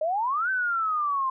sine exponential two-way sweep, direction up then down, 603 to 1553 to 1038 Hz, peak -23 dBFS, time 0.01-1.3 s, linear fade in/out 5 ms, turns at 0.5 s, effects none

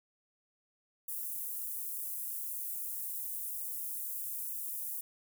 pink high-pass noise, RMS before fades -39 dBFS, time 1.08-5.01 s, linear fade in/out 5 ms, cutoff 11000 Hz, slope 24 dB/octave, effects none

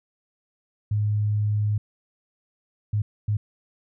sine tone bursts at uneven times, 105 Hz, G#2, 19 cents sharp, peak -20 dBFS, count 3, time 0.91-1.78 / 2.93-3.02 / 3.28-3.37 s, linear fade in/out 5 ms, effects none

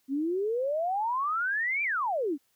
sine exponential two-way sweep, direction up then down, 261.4 to 2400 to 261.4 Hz, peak -26 dBFS, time 0.08-2.38 s, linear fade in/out 50 ms, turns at 1.83 s, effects white hiss -71 dBFS RMS until 2.55 s

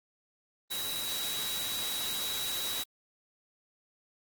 sine tone in noise, 3877 Hz, B7, 33 cents flat, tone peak -35 dBFS, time 0.7-2.84 s, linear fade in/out 20 ms, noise white, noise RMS -36 dBFS, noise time 0.7-2.84 s, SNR -2 dB, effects Opus 24 kbps

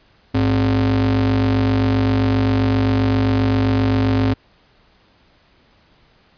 square ring-modulated tone, 80.1 Hz, E2, 49 cents flat, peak -12 dBFS, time 0.34-4.34 s, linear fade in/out 10 ms, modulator 184 Hz, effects pink hiss -55 dBFS RMS until 6.37 s + resampled to 11025 Hz

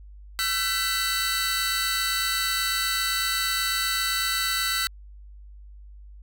sawtooth tone cluster, 1341 / 1529 / 1988 / 3908 / 4482 Hz, E6 / G6 / B6 / B7 / C#8, +29 / -44 / +11 / -19 / +18 cents, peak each -27 dBFS, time 0.39-4.87 s, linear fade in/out 0 ms, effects added 50 Hz sine -42 dBFS peak until 6.22 s

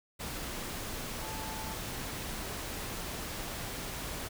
sine tone in noise, 876 Hz, A5, 8 cents flat, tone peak -43 dBFS, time 1.21-1.75 s, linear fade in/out 20 ms, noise pink, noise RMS -39 dBFS, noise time 0.19-4.29 s, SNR -7 dB, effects none

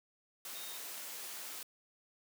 sine tone in noise, 3700 Hz, A#7, 14 cents flat, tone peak -50 dBFS, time 0.55-0.77 s, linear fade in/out 2 ms, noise white, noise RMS -45 dBFS, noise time 0.45-1.63 s, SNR -8 dB, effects high-pass 300 Hz 12 dB/octave

